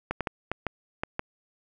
clicks, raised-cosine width 0.5 ms, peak -13 dBFS, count 7, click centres 0.11 / 0.207 / 0.272 / 0.516 / 0.667 / 1.035 / 1.194 s, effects none

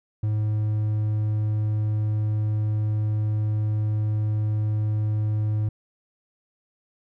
triangle tone, 106.8 Hz, G#2, 49 cents sharp, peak -19 dBFS, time 0.23-5.69 s, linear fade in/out 5 ms, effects none

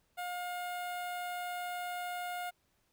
sawtooth tone with notch filter, 713 Hz, F5, 36 cents sharp, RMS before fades -39 dBFS, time 0.17-2.51 s, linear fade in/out 20 ms, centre 5600 Hz, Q 0.99, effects pink hiss -75 dBFS RMS until 2.92 s

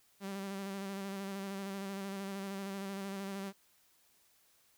sawtooth tone with vibrato, 196 Hz, G3, in tune, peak -35 dBFS, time 0.2-3.53 s, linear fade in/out 50 ms, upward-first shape square, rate 13 Hz, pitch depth 24 cents each way, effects white hiss -69 dBFS RMS until 4.77 s

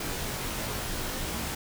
pink noise with comb filter, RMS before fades -33 dBFS, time 0-1.55 s, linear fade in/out 5 ms, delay 20 ms, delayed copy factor -0.85, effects none

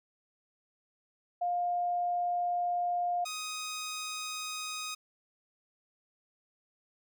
sine / 10% pulse tone pair in turn, 706 / 1252.1 Hz, F5 / D#6, +19 / +11 cents, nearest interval minor seventh, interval 992 cents, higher second, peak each -28 dBFS, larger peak neither, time 1.41-3.25 / 3.25-4.95 s, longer first, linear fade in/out 10 ms, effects none

